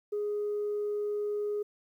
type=tone; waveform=sine; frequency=415.3 Hz; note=G#4; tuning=in tune; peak=-28 dBFS; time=0.12-1.63 s; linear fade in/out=10 ms; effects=tanh soft clip ceiling -26 dBFS + 11-bit